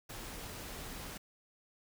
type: noise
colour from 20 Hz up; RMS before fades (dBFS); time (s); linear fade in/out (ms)
pink; -45; 0.09-1.18; 10
effects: none